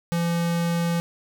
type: tone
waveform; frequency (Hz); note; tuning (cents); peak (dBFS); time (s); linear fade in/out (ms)
square; 170; F3; -46; -22; 0.12-1; 0
effects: none